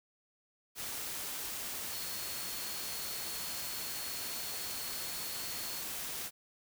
sine tone in noise, 4341 Hz, C#8, 37 cents flat, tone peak -46 dBFS, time 1.89-5.84 s, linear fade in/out 50 ms, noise white, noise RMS -40 dBFS, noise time 0.75-6.31 s, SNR -9 dB, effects none

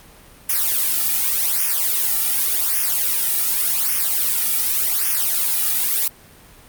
blue noise with flanger, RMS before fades -19 dBFS, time 0.49-6.08 s, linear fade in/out 5 ms, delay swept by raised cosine 0.24 to 1.94 ms, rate 0.87 Hz, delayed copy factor -0.85, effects pink hiss -46 dBFS RMS until 6.68 s + Opus 48 kbps

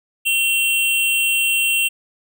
square tone pair together, 2734 / 3138 Hz, F7 / G7, -37 / +1 cents, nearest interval major second, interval 238 cents, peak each -17 / -23 dBFS, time 0.25-1.89 s, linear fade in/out 20 ms, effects none

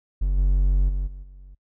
triangle tone with level steps, 46.65 Hz, F#1, 15 cents sharp, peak -17 / -14 / -20 / -32 / -39 dBFS, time 0.21-1.55 s, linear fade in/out 10 ms, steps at 0.37 / 0.88 / 1.06 / 1.22 s, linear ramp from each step 20 ms, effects noise-tail reverb RT60 0.1 s tail -26 dB re dry

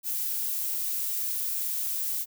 violet noise, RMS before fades -30 dBFS, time 0.03-2.26 s, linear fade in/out 50 ms, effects none

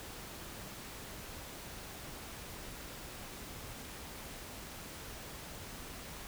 silence, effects pink hiss -47 dBFS RMS until 6.27 s

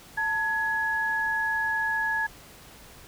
sine tone pair together, 890 / 1680.1 Hz, A5 / G#6, +20 / +20 cents, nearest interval major seventh, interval 1100 cents, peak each -30 / -25 dBFS, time 0.17-2.27 s, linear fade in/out 10 ms, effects pink hiss -49 dBFS RMS until 3.07 s

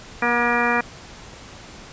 harmonic tone with a mistuned harmonic, 238.9 Hz, A#3, 43 cents sharp, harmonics 1 / 2 / 3 / 4 / 5 / 6 / 7 / 8 / 10, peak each -26 / -26 / -26 / -26 / -26 / -26 / -26 / -26 / -26 dBFS, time 0.22-0.81 s, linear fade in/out 5 ms, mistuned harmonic 3, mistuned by +19 cents, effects pink hiss -41 dBFS RMS until 1.92 s + resampled to 16000 Hz

